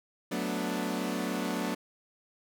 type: chord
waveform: sawtooth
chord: B minor seventh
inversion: second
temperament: equal with one note detuned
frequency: 183.4 / 220 / 246.9 / 293.7 Hz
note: F#3 / A3 / B3 / D4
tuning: -15 / 0 / 0 / 0 cents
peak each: -32 dBFS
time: 0.31-1.75 s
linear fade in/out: 10 ms
effects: none